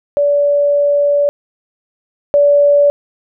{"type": "tone pair in turn", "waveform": "sine", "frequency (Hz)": [576, 576], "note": ["D5", "D5"], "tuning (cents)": [-34, -34], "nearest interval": "unison", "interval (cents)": 0, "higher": "neither", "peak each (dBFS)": [-9, -6], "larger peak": "second", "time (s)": [[0.17, 1.29], [2.34, 2.9]], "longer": "first", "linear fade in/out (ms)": 0, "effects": []}